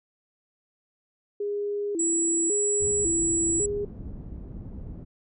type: tone with vibrato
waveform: sine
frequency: 369.1 Hz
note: F#4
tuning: 4 cents flat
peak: -26 dBFS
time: 1.4-3.85 s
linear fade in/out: 5 ms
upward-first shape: square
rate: 0.91 Hz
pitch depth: 180 cents each way
type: tone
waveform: sine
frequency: 7800 Hz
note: B8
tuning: 23 cents flat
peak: -23 dBFS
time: 1.99-3.66 s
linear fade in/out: 5 ms
type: low-pass noise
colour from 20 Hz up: pink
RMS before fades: -38 dBFS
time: 2.8-5.05 s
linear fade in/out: 20 ms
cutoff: 240 Hz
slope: 12 dB/octave
effects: none